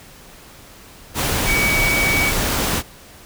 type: tone in noise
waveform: sine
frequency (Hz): 2263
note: C#7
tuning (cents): +35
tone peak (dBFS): -17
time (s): 1.45-2.33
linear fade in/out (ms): 50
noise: pink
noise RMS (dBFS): -20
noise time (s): 1.14-2.83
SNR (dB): 0
effects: pink hiss -43 dBFS RMS until 3.25 s